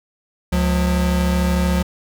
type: tone pair together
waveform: square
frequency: 70.97 / 179.6 Hz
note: C#2 / F3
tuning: +41 / +49 cents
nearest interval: octave + major third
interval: 1608 cents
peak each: -19 dBFS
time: 0.52-1.83 s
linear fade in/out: 10 ms
effects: none